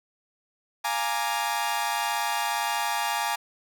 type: chord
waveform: sawtooth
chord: Bb dominant seventh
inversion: second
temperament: equal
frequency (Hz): 698.5 / 830.6 / 932.3 / 1174.7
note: F5 / Ab5 / Bb5 / D6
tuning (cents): 0 / 0 / 0 / 0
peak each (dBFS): -31 / -25 / -26 / -30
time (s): 0.84-3.36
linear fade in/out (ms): 10
effects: none